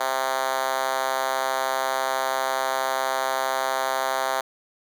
5% pulse tone with high-pass filter, 132.3 Hz, C3, 20 cents sharp, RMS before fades -25 dBFS, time 0-4.41 s, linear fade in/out 5 ms, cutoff 670 Hz, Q 1.8, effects none

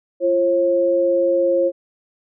sine tone pair together, 344.3 / 538.4 Hz, F4 / C5, -25 / +49 cents, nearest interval minor sixth, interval 774 cents, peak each -20 / -15 dBFS, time 0.2-1.72 s, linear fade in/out 50 ms, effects none

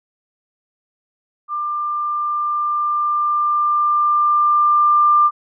sine tone with level ramp, 1192 Hz, D6, 25 cents sharp, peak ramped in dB -20 to -9 dBFS, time 1.48-5.31 s, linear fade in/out 50 ms, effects none

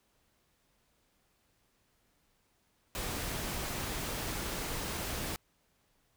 pink noise, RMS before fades -37 dBFS, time 2.95-5.36 s, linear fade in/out 0 ms, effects pink hiss -73 dBFS RMS until 6.16 s

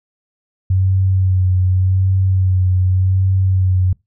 sine tone with vibrato, 93.5 Hz, F#2, 19 cents sharp, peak -11 dBFS, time 0.7-3.93 s, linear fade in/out 5 ms, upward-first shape sine, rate 0.86 Hz, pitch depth 28 cents each way, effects noise-tail reverb RT60 0.2 s tail -24 dB re dry

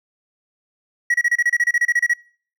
triangle tone bursts, 1918 Hz, A#6, 49 cents sharp, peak -12 dBFS, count 15, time 1.1-2.136 s, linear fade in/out 5 ms, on 42 ms, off 29 ms, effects noise-tail reverb RT60 0.5 s tail -26 dB re dry

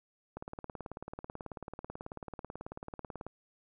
click train, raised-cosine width 1 ms, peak -27 dBFS, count 54, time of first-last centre 0.37-3.266 s, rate 18.3 Hz, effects none

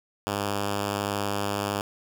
5% pulse tone, 101.4 Hz, G#2, 41 cents flat, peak -15 dBFS, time 0.27-1.81 s, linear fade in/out 0 ms, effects 8-bit

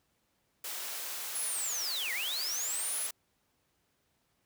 white high-pass noise, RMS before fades -39 dBFS, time 0.64-3.11 s, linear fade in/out 5 ms, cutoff 480 Hz, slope 12 dB/octave
sine linear two-way sweep, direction down then up, 11140 to 1842 to 11140 Hz, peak -33 dBFS, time 1.35-3.07 s, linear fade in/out 5 ms, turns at 2.13 s
effects pink hiss -75 dBFS RMS until 4.45 s + high-pass 60 Hz 12 dB/octave

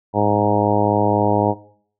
harmonic tone with a mistuned harmonic, 103.83 Hz, G#2, in tune, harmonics 1 / 2 / 3 / 4 / 5 / 6 / 7 / 8 / 9, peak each -23 / -23 / -23 / -23 / -23 / -23 / -23 / -23 / -23 dBFS, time 0.13-1.55 s, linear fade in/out 50 ms, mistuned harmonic 1, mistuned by +25 cents, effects noise-tail reverb RT60 0.6 s tail -19 dB re dry

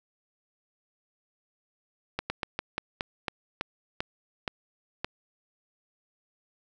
slowing click train, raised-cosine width 0.3 ms, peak -13 dBFS, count 11, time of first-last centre 2.19-5.045 s, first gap 110 ms, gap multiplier 1.2, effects none

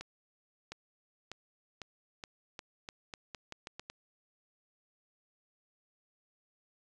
accelerating click train, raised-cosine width 0.2 ms, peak -25 dBFS, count 13, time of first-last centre 0.01-3.9 s, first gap 710 ms, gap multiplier 0.84, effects resampled to 24000 Hz

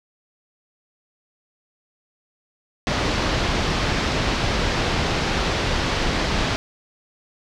pink low-pass noise, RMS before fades -22 dBFS, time 2.87-6.56 s, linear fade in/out 0 ms, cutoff 5300 Hz, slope 24 dB/octave, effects none

